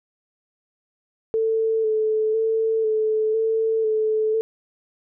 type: tone with vibrato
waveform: sine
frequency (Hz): 440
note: A4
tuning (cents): 0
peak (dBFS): -18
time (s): 1.34-4.41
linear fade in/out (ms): 0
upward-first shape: square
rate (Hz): 1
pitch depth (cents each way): 21
effects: none